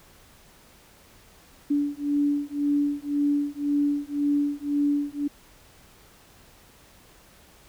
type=beating tone pair; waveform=sine; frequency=287.8 / 289.7 Hz; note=D4 / D4; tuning=-35 / -24 cents; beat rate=1.9 Hz; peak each=-25 dBFS; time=1.7-5.28 s; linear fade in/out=10 ms; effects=pink hiss -54 dBFS RMS until 7.68 s